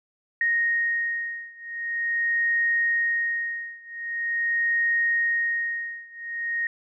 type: beating tone pair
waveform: sine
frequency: 1864.7 / 1865.14 Hz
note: A#6 / A#6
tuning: 0 / 0 cents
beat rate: 0.44 Hz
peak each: -25 / -26 dBFS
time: 0.41-6.67 s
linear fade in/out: 2 ms
effects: none